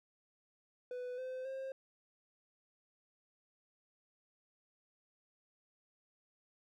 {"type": "tone with pitch steps", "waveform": "triangle", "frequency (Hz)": [497, 514.2, 532.1], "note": ["B4", "C5", "C5"], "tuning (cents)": [11, -30, 29], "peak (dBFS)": -38, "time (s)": [0.91, 1.72], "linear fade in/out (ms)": 2, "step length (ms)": 270, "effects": []}